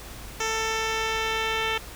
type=tone with low-pass filter sweep; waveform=10% pulse; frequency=444.3 Hz; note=A4; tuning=17 cents sharp; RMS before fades=-27 dBFS; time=0.4-1.78 s; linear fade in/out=5 ms; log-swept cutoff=5800 to 3600 Hz; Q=2.5; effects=added 52 Hz sine -42 dBFS peak until 1.95 s + pink hiss -42 dBFS RMS until 1.95 s